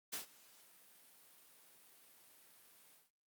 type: noise with ADSR envelope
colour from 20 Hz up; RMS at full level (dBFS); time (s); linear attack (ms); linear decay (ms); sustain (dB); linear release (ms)
white; -41; 0.12-3.11; 16; 120; -23; 170
effects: high-pass 150 Hz 12 dB/octave + Opus 48 kbps